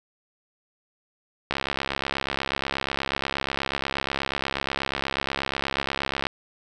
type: click train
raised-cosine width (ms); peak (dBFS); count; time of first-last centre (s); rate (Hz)
0.3; -9; 326; 1.51-6.268; 68.3
effects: none